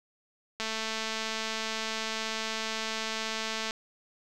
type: click train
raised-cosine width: 0.2 ms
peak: -16 dBFS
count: 688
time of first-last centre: 0.6-3.709 s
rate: 221 Hz
effects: none